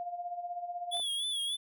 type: tone with tremolo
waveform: sine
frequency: 703 Hz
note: F5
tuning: 11 cents sharp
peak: -33 dBFS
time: 0-1 s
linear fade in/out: 0 ms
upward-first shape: sine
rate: 16 Hz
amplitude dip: 65%
type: tone with vibrato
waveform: square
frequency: 3379 Hz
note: G#7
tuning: 29 cents sharp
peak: -32 dBFS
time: 0.91-1.57 s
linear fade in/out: 20 ms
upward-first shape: sine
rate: 3.4 Hz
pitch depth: 67 cents each way
type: clicks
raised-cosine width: 0.2 ms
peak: -39 / -34 dBFS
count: 2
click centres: 0.949 / 0.97 s
effects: none